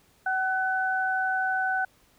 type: tone pair together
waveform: sine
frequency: 756.7 / 1502 Hz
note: F#5 / F#6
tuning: +39 / +26 cents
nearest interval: octave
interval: 1187 cents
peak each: -27 / -26 dBFS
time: 0.26-1.85 s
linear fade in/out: 5 ms
effects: pink hiss -62 dBFS RMS until 2.18 s